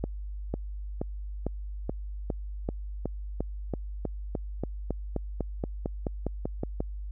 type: accelerating click train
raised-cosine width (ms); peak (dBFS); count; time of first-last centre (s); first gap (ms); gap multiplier
2; -16; 23; 0.04-6.805; 500; 0.95
effects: added 50 Hz sine -34 dBFS peak until 7.11 s